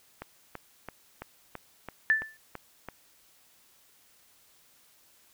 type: click train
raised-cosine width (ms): 0.5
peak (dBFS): -23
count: 9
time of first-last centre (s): 0.22-2.887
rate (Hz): 3
type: tone with exponential decay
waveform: sine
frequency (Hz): 1760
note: A6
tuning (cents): 0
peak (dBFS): -17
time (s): 2.1-2.37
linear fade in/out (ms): 0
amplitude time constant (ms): 57
effects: white hiss -62 dBFS RMS until 5.33 s